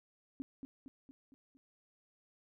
sine tone with echo, 270 Hz, C#4, 45 cents flat, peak -37 dBFS, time 0.4-0.42 s, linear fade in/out 0 ms, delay 230 ms, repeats 5, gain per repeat -5 dB, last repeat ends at 1.57 s, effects none

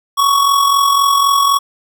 square tone with amplitude modulation, 1117 Hz, C#6, 13 cents sharp, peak -8 dBFS, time 0.17-1.59 s, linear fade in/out 20 ms, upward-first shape sine, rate 43.9 Hz, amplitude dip 50%, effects none

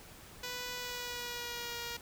5% pulse tone with pitch glide, 493.9 to 473 Hz, B4 to A#4, 0 to +25 cents, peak -27 dBFS, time 0.43-1.97 s, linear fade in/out 5 ms, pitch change -75 cents, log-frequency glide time 0.75-1.79 s, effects pink hiss -53 dBFS RMS until 2.01 s

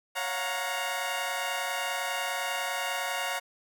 15% pulse chord, Gb major seventh, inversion second, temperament equal with one note detuned, 554.4 / 698.5 / 728.5 / 932.3 Hz, Db5 / F5 / Gb5 / Bb5, 0 / 0 / -27 / 0 cents, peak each -30 / -31 / -28 / -28 dBFS, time 0.15-3.4 s, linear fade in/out 20 ms, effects none

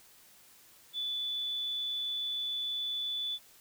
sine tone, 3473 Hz, A7, 23 cents flat, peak -32 dBFS, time 0.93-3.39 s, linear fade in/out 50 ms, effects white hiss -59 dBFS RMS until 3.6 s

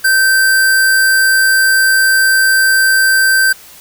sine tone with sample-and-hold, 1551 Hz, G6, 19 cents flat, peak -7 dBFS, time 0.04-3.53 s, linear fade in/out 10 ms, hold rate 6300 Hz, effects white hiss -38 dBFS RMS until 3.8 s

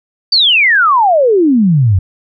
sine exponential sweep, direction down, 4700 to 87.31 Hz, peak -6 dBFS, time 0.32-1.99 s, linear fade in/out 5 ms, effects none

